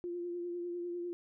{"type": "tone with vibrato", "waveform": "sine", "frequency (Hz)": 349.2, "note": "F4", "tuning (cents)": 0, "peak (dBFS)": -36, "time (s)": [0.04, 1.13], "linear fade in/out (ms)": 0, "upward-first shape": "sine", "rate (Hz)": 10, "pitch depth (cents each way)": 24, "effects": []}